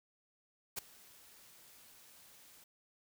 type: noise with ADSR envelope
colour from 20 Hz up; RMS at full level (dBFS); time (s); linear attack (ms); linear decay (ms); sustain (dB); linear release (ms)
white; -36; 0.76-2.64; 23; 9; -24; 4
effects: none